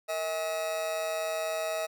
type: tone with amplitude modulation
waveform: 40% pulse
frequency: 640 Hz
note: D#5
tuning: 49 cents sharp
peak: -26 dBFS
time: 0.08-1.87 s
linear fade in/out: 20 ms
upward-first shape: sine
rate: 176 Hz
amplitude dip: 65%
effects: none